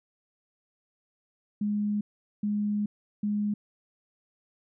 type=tone bursts at uneven times; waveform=sine; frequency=207.7 Hz; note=G#3; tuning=in tune; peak=-25 dBFS; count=3; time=1.61-2.01 / 2.43-2.86 / 3.23-3.54 s; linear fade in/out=5 ms; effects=none